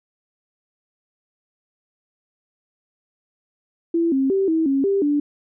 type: tone with pitch steps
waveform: sine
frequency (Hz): 335.2 / 268.3 / 388.1 / 322.4 / 273.1 / 395.2 / 291.5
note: E4 / C4 / G4 / E4 / C#4 / G4 / D4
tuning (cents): +29 / +44 / -17 / -38 / -26 / +14 / -13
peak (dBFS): -16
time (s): 3.94-5.2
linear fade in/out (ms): 5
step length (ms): 180
effects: none